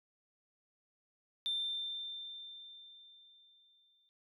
sine tone with exponential decay, 3577 Hz, A7, 28 cents sharp, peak -31 dBFS, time 1.46-4.09 s, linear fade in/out 0 ms, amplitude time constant 570 ms, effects noise-tail reverb RT60 0.1 s tail -26 dB re dry + tanh soft clip ceiling -28 dBFS

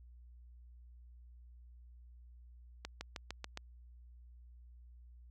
accelerating click train, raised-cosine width 0.2 ms, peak -24 dBFS, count 6, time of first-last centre 2.85-3.574 s, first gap 160 ms, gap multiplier 0.95, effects added 60 Hz sine -54 dBFS peak until 5.3 s

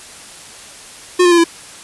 square tone with pitch steps, 360 / 351.6 / 343.3 / 335.3 Hz, F#4 / F4 / F4 / E4, -47 / +12 / -30 / +30 cents, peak -8 dBFS, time 1.19-1.442 s, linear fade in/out 10 ms, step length 63 ms, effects white hiss -36 dBFS RMS until 1.83 s + resampled to 24000 Hz

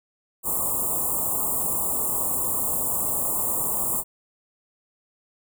white band-stop noise, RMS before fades -25 dBFS, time 0.43-4.04 s, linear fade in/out 50 ms, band 1200 to 7300 Hz, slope 96 dB/octave, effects none

